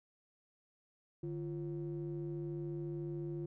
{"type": "ring-modulated tone", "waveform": "triangle", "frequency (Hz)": 98, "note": "G2", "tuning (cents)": 0, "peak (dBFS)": -33, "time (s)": [1.23, 3.46], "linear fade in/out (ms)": 5, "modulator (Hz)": 247, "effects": []}